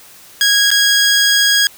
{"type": "tone with dropouts", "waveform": "15% pulse", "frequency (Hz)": 1646, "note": "G#6", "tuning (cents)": -16, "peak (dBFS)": -3, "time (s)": [0.41, 1.67], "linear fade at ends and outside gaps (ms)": 1, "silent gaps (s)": [0.705, 0.714], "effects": ["white hiss -41 dBFS RMS until 1.77 s"]}